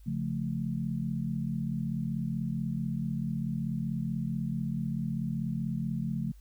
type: chord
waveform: sine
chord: Db augmented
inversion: none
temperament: equal with one note detuned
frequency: 138.59 / 174.61 / 219.2 Hz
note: Db3 / F3 / A3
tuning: 0 / 0 / -6 cents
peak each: -34 dBFS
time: 0.06-6.32 s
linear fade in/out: 10 ms
effects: added 50 Hz sine -49 dBFS peak until 6.4 s + white hiss -68 dBFS RMS until 6.4 s